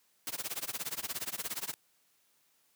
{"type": "noise with tremolo", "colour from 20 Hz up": "white", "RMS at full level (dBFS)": -35, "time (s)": [0.27, 1.74], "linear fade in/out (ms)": 0, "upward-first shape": "sine", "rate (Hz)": 17, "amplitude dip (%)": 95, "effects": ["white hiss -71 dBFS RMS until 2.75 s", "high-pass 100 Hz 12 dB/octave"]}